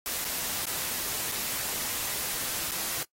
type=noise with dropouts; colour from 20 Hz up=white; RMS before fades=-32 dBFS; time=0.06-3.03 s; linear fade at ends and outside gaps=0 ms; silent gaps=0.244-0.25 / 0.654-0.668 / 1.316-1.32 / 2.711-2.717 s; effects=noise-tail reverb RT60 0.1 s tail -20 dB re dry + AAC 48 kbps